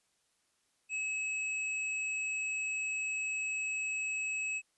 sine tone with hard clipping, 2576 Hz, E7, 41 cents flat, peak -34 dBFS, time 0.89-4.62 s, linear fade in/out 50 ms, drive 15 dB, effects white hiss -75 dBFS RMS until 4.77 s + resampled to 24000 Hz

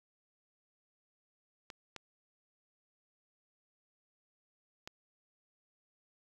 clicks, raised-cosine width 0.2 ms, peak -28 / -26 / -26 dBFS, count 3, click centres 1.702 / 1.963 / 4.875 s, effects 9-bit

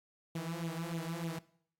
sawtooth tone with flanger, 166.1 Hz, E3, 13 cents sharp, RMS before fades -39 dBFS, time 0.35-1.39 s, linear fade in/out 5 ms, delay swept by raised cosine 0.28 to 5.28 ms, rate 3.3 Hz, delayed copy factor +0.75, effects noise-tail reverb RT60 0.6 s tail -20 dB re dry + AAC 64 kbps

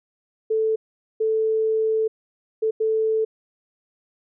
sine tone bursts at uneven times, 440 Hz, A4, in tune, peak -18 dBFS, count 4, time 0.5-0.76 / 1.2-2.08 / 2.62-2.71 / 2.8-3.25 s, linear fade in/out 10 ms, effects none

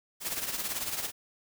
white noise with tremolo, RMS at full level -31 dBFS, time 0.2-1.12 s, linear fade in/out 50 ms, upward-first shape triangle, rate 18 Hz, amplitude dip 70%, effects none

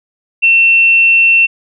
sine tone, 2700 Hz, E7, 41 cents sharp, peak -5 dBFS, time 0.42-1.47 s, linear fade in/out 20 ms, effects none

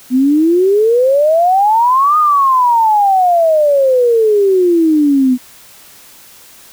sine exponential two-way sweep, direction up then down, 246.9 to 1244.5 to 246.9 Hz, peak -7 dBFS, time 0.1-5.38 s, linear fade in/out 50 ms, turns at 2.18 s, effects white hiss -40 dBFS RMS until 6.72 s

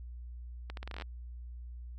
accelerating click train, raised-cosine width 0.3 ms, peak -26 dBFS, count 11, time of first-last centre 0.7-1.021 s, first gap 72 ms, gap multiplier 0.8, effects added 60 Hz sine -42 dBFS peak until 1.98 s

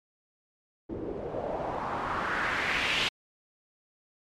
white noise with low-pass filter sweep, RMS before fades -31 dBFS, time 0.89-3.09 s, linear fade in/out 10 ms, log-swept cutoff 350 to 3100 Hz, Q 2.5, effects MP3 64 kbps

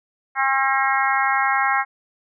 harmonic tone, 269 Hz, C4, 48 cents sharp, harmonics 3 / 4 / 5 / 6 / 7 / 8, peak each -22 / -23 / -24 / -25 / -25 / -26 dBFS, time 0.35-1.85 s, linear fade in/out 50 ms, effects none

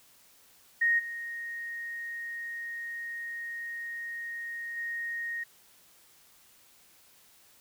sine tone with level steps, 1864.7 Hz, A#6, in tune, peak -22 / -35 / -32 dBFS, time 0.81-5.44 s, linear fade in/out 10 ms, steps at 0.98 / 4.76 s, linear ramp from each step 20 ms, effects white hiss -60 dBFS RMS until 7.6 s

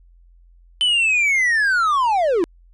triangle linear sweep, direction down, 3054 to 313.8 Hz, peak -13 dBFS, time 0.81-2.44 s, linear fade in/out 0 ms, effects added 43 Hz sine -47 dBFS peak until 2.73 s + resampled to 24000 Hz

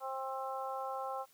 harmonic tone, 265.3 Hz, C4, 24 cents sharp, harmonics 2 / 3 / 4 / 5, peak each -42 / -40 / -43 / -45 dBFS, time 0-1.26 s, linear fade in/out 50 ms, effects white hiss -66 dBFS RMS until 1.33 s

